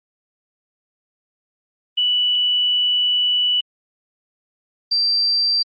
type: tone pair in turn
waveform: sine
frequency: 2960 / 4699 Hz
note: F#7 / D8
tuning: 0 / 0 cents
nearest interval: minor sixth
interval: 800 cents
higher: second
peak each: -15 dBFS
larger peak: neither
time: 1.97-3.61 / 4.91-5.63 s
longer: first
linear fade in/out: 10 ms
effects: Opus 24 kbps